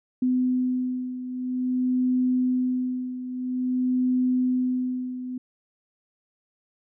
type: beating tone pair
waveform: sine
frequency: 252.9 / 253.4 Hz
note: B3 / B3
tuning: +41 / +45 cents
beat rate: 0.5 Hz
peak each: -23 / -28 dBFS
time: 0.22-5.38 s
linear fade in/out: 5 ms
effects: none